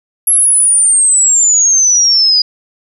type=exponential sweep; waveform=sine; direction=down; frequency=11300 to 4876 Hz; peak=-6 dBFS; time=0.27-2.42 s; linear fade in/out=5 ms; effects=none